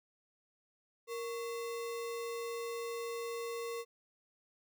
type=tone with sample-and-hold; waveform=sine; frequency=466.2 Hz; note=A#4; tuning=in tune; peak=-37 dBFS; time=1.07-3.85 s; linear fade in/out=50 ms; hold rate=1575 Hz; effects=none